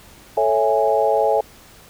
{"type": "chord", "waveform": "sine", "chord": "A major seventh", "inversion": "none", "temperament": "equal with one note detuned", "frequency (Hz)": [440, 554.4, 659.3, 826.3], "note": ["A4", "C#5", "E5", "G#5"], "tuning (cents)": [0, 0, 0, -9], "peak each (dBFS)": -20, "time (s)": [0.37, 1.41], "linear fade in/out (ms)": 5, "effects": ["pink hiss -46 dBFS RMS until 1.89 s"]}